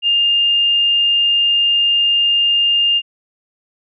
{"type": "tone", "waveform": "sine", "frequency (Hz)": 2812, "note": "F7", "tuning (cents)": 11, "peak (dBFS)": -11, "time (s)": [0.02, 3.02], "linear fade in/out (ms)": 50, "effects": []}